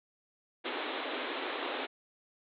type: band-pass noise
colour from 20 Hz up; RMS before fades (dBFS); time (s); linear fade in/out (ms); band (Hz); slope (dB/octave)
pink; -37; 0.64-1.87; 20; 260 to 3900; 96
effects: none

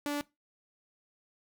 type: tone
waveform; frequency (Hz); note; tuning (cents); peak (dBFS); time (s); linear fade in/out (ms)
sawtooth; 290.3; D4; -20; -27; 0.06-0.21; 0
effects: noise-tail reverb RT60 0.2 s tail -19 dB re dry

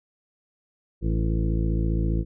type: harmonic tone with a mistuned harmonic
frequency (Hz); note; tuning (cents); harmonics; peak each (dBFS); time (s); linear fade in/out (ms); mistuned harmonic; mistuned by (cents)
55; A1; 0; 1 / 2 / 3 / 4 / 5 / 6 / 8 / 9; -23 / -28 / -29 / -35 / -37 / -32 / -41 / -43; 1.01-2.25; 50; 6; +18
effects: none

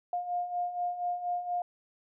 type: beating tone pair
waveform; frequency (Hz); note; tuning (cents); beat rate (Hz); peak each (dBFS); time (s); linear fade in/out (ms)
sine; 706 / 710.2; F5 / F5; +19 / +29; 4.2; -37 / -31; 0.13-1.62; 2
effects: none

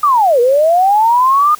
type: linear two-way sweep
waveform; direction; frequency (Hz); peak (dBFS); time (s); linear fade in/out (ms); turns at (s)
sine; down then up; 1231 to 466.2 to 1231; -7; 0.03-1.55; 5; 0.4
effects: white hiss -37 dBFS RMS until 1.59 s

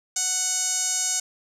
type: tone with band-pass filter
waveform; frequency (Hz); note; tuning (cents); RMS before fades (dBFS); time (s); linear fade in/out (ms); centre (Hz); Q
sawtooth; 740; F#5; 0; -25; 0.16-1.2; 5; 6900; 5.3
effects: none

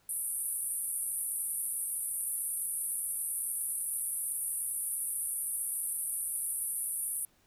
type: band-pass noise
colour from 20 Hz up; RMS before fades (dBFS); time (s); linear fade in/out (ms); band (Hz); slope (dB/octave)
pink; -35; 0.09-7.25; 2; 9100 to 12000; 96
effects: pink hiss -68 dBFS RMS until 7.46 s

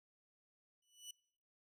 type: tone with exponential growth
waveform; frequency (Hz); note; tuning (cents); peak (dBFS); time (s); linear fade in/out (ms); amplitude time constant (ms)
20% pulse; 2960; F#7; 0; -40; 0.82-1.11; 5; 63
effects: noise-tail reverb RT60 0.6 s tail -23 dB re dry

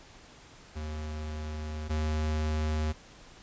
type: tone pair in turn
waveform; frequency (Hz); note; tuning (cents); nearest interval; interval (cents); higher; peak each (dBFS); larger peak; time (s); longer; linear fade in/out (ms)
square; 76.8 / 77.23; D#2 / D#2; -22 / -12; unison; 10; second; -35 / -28; second; 0.75-1.89 / 1.89-2.93; first; 20
effects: pink hiss -53 dBFS RMS until 3.42 s + resampled to 16000 Hz

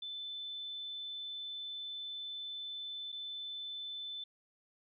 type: tone with dropouts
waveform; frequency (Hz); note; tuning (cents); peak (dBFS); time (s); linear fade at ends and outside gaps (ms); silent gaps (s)
sine; 3520; A7; 0; -40; 0.02-4.24; 5; 3.12-3.125
effects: none

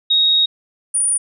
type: tone pair in turn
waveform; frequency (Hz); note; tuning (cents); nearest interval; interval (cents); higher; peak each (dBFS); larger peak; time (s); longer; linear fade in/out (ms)
sine; 3764 / 9463; A#7 / D9; +16 / +12; octave + major third; 1596; second; -11 / -14; first; 0.1-0.46 / 0.94-1.18; first; 10
effects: none

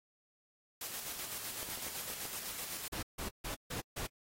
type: noise with tremolo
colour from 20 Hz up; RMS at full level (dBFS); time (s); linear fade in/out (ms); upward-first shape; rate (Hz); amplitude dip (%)
white; -41; 0.81-2.88; 2; square; 7.9; 35
type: clicks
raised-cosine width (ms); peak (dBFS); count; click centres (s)
1; -34; 7; 1.629 / 1.689 / 1.775 / 1.867 / 2.1 / 2.254 / 2.937
type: noise bursts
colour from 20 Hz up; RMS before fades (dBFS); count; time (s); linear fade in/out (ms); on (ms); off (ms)
pink; -40; 5; 2.92-4.07; 10; 110; 150
effects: AAC 48 kbps

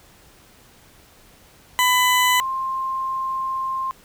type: tone pair in turn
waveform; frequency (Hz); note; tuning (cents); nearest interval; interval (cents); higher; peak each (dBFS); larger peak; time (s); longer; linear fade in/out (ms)
20% pulse / sine; 1000 / 1055.8; B5 / C6; +21 / +15; minor second; 94; second; -10 / -22; first; 1.79-2.4 / 2.4-3.91; second; 0
effects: pink hiss -51 dBFS RMS until 4.04 s

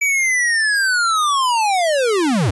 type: linear sweep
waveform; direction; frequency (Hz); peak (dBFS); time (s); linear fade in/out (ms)
square; down; 2306 to 80.7; -15; 0.01-2.51; 10
effects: resampled to 24000 Hz

